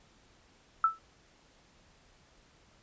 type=tone with exponential decay; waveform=sine; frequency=1318.5 Hz; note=E6; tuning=in tune; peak=-18 dBFS; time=0.84-0.99 s; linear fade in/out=2 ms; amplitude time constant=31 ms; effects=pink hiss -63 dBFS RMS until 2.82 s + resampled to 16000 Hz